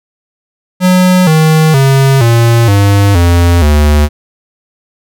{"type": "tone with pitch steps", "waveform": "square", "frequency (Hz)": [183, 157.48, 135.52, 116.62, 100.36, 86.36, 74.32], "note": ["F#3", "D#3", "C#3", "A#2", "G2", "F2", "D2"], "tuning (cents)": [-19, 21, -39, 1, 41, -19, 21], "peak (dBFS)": -5, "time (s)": [0.8, 4.09], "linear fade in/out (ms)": 50, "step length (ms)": 470, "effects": []}